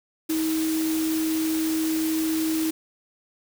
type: tone in noise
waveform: sine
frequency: 318.2 Hz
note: D#4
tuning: 39 cents sharp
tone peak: -22 dBFS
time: 0.29-2.71 s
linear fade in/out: 10 ms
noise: white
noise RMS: -33 dBFS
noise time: 0.29-2.71 s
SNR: +8 dB
effects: none